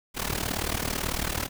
pink noise with amplitude modulation, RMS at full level -26 dBFS, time 0.14-1.49 s, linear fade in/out 50 ms, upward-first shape sine, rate 38.1 Hz, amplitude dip 85%, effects none

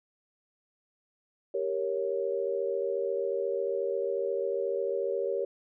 sine chord, G diminished, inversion none, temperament equal, 392 / 466.2 / 554.4 Hz, G4 / Bb4 / Db5, 0 / 0 / 0 cents, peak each -32 dBFS, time 1.54-5.45 s, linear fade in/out 5 ms, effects none

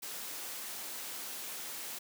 white noise, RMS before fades -42 dBFS, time 0.02-1.99 s, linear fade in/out 10 ms, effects high-pass 200 Hz 12 dB/octave

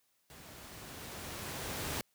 pink noise with level ramp, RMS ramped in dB -53 to -36 dBFS, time 0.3-2.01 s, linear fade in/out 0 ms, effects white hiss -75 dBFS RMS until 2.14 s + high-pass 60 Hz 12 dB/octave

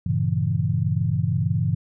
sine chord, G diminished seventh, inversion none, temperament equal, 98 / 116.54 / 138.59 / 164.81 Hz, G2 / Bb2 / Db3 / Fb3, 0 / 0 / 0 / 0 cents, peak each -25 dBFS, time 0.06-1.75 s, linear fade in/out 5 ms, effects none

